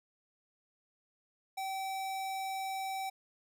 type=tone; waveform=square; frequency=770 Hz; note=G5; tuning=31 cents flat; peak=-36 dBFS; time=1.57-3.1 s; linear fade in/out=10 ms; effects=none